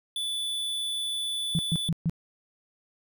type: tone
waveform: square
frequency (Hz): 3473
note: A7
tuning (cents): -23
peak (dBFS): -29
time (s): 0.16-1.89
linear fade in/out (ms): 2
type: tone bursts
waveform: sine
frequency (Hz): 164.81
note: E3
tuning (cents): 0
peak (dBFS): -22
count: 4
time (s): 1.55-2.096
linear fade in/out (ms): 0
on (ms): 39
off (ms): 130
effects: none